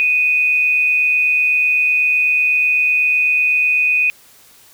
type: tone pair together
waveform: sine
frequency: 2489 / 2637 Hz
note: D#7 / E7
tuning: 0 / 0 cents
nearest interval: minor second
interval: 100 cents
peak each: -12 / -24 dBFS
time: 0-4.1 s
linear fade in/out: 0 ms
effects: white hiss -47 dBFS RMS until 4.73 s